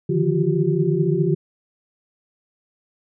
sine tone cluster, 147.3 / 157.1 / 172.3 / 354.3 / 388.1 Hz, D3 / D#3 / F3 / F4 / G4, +6 / +17 / -23 / +25 / -17 cents, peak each -23 dBFS, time 0.09-1.35 s, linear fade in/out 10 ms, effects none

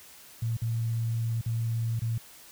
sine tone with dropouts, 114.7 Hz, A#2, 28 cents flat, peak -26 dBFS, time 0.42-2.18 s, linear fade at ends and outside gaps 5 ms, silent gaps 0.569-0.618 / 1.413-1.46 / 1.994-2.018 s, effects white hiss -51 dBFS RMS until 2.51 s

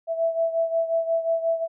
sine beating tone pair, 659 / 664.6 Hz, E5 / E5, -1 / +14 cents, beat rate 5.6 Hz, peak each -22 / -27 dBFS, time 0.07-1.68 s, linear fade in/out 50 ms, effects none

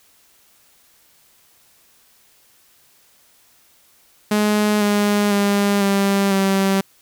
sawtooth tone with pitch steps, 210 / 205.9 / 201.9 / 197.98 / 194.13 Hz, G#3 / G#3 / G#3 / G3 / G3, +19 / -15 / -49 / +17 / -17 cents, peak -11 dBFS, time 4.31-6.81 s, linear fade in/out 5 ms, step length 500 ms, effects white hiss -55 dBFS RMS until 7.01 s

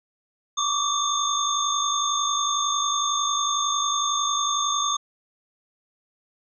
sine tone cluster, 1130 / 1181 / 3569 / 6470 Hz, C#6 / D6 / A7 / G#8, +33 / +9 / +24 / -46 cents, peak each -27 dBFS, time 0.57-4.97 s, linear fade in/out 10 ms, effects none

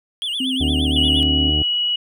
triangle tone with vibrato, 3136 Hz, G7, in tune, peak -20 dBFS, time 0.22-1.23 s, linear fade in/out 0 ms, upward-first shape sine, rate 8.6 Hz, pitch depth 190 cents each way
sine tone with pitch glide, 260.3 to 267 Hz, C4 to C4, -9 to +35 cents, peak -21 dBFS, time 0.4-1.5 s, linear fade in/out 5 ms, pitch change +44 cents, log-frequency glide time 1.08-1.13 s
harmonic tone, 74.8 Hz, D2, 32 cents sharp, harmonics 1 / 2 / 3 / 4 / 5 / 6 / 8 / 9 / 10, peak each -20 / -28 / -35 / -26 / -33 / -37 / -42 / -42 / -39 dBFS, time 0.6-1.63 s, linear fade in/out 10 ms
sine tone, 2923 Hz, F#7, 22 cents flat, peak -17 dBFS, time 0.96-1.96 s, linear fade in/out 5 ms
effects none

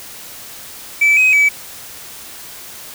sine tone with pitch steps, 2313 / 2527 / 2290 Hz, D7 / D#7 / D7, -27 / +26 / -44 cents, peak -6 dBFS, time 1.01-1.49 s, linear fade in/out 10 ms, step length 160 ms, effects tanh soft clip ceiling -7 dBFS + white hiss -34 dBFS RMS until 2.94 s

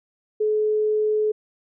sine tone, 427.6 Hz, A4, 49 cents flat, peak -18 dBFS, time 0.4-1.32 s, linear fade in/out 10 ms, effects none

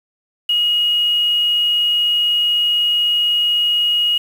sine tone with quantisation, 2886 Hz, F#7, 44 cents flat, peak -13 dBFS, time 0.49-4.18 s, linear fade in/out 5 ms, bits 6, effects none

